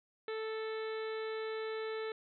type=harmonic tone; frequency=440 Hz; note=A4; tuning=in tune; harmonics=1 / 2 / 3 / 4 / 5 / 6 / 7 / 8 / 9; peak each=-37 / -51 / -48 / -49 / -51 / -58 / -59 / -57 / -54 dBFS; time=0.28-2.12 s; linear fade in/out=2 ms; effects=none